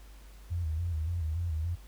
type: tone with vibrato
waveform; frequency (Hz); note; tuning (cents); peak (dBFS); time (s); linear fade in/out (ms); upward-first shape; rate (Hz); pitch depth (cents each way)
sine; 82.41; E2; 0; -29; 0.5-1.76; 20; square; 3.5; 83
effects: added 50 Hz sine -48 dBFS peak until 1.87 s + pink hiss -59 dBFS RMS until 1.87 s